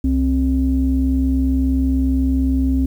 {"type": "tone pair together", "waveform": "sine", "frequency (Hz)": [65.7, 264.1], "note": ["C2", "C4"], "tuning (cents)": [8, 16], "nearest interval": "2 octaves", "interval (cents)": 2408, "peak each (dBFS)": -16, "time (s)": [0.04, 2.86], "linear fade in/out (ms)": 5, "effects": ["tanh soft clip ceiling -7 dBFS", "8-bit"]}